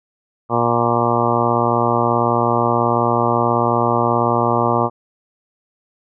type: harmonic tone with a mistuned harmonic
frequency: 118.5 Hz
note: A#2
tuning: 29 cents sharp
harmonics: 1 / 2 / 3 / 4 / 5 / 6 / 7 / 8 / 9 / 10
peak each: -23 / -23 / -23 / -23 / -23 / -23 / -23 / -23 / -23 / -23 dBFS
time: 0.49-4.9 s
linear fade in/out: 50 ms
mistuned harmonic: 10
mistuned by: -19 cents
effects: none